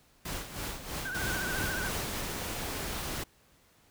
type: noise with tremolo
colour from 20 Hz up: pink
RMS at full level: -36 dBFS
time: 0.25-2.21 s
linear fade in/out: 5 ms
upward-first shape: sine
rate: 3.1 Hz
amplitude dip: 65%
type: tone with vibrato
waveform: sine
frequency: 1520 Hz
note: F#6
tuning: 46 cents sharp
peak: -34 dBFS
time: 1.05-1.89 s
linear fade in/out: 5 ms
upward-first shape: triangle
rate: 14 Hz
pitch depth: 93 cents each way
type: noise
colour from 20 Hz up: pink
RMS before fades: -36 dBFS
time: 1.14-3.24 s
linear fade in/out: 10 ms
effects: pink hiss -64 dBFS RMS until 3.9 s